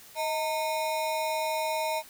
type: ring-modulated tone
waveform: square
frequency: 772 Hz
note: G5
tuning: 27 cents flat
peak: -25 dBFS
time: 0.15-2.03 s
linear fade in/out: 50 ms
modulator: 141 Hz
effects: white hiss -51 dBFS RMS until 2.09 s